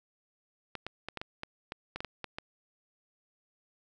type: clicks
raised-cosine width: 0.3 ms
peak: -21 dBFS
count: 12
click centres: 0.753 / 0.866 / 1.086 / 1.173 / 1.215 / 1.434 / 1.721 / 1.96 / 2.005 / 2.047 / 2.243 / 2.385 s
effects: none